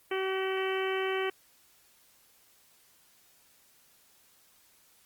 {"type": "harmonic tone", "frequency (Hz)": 381.1, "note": "G4", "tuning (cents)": -49, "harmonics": [1, 2, 3, 4, 5, 6, 7, 8], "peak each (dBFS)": [-30, -39, -39, -40, -39, -40, -43, -41], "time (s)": [0.11, 1.3], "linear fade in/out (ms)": 5, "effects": ["white hiss -63 dBFS RMS until 5.05 s", "Opus 32 kbps"]}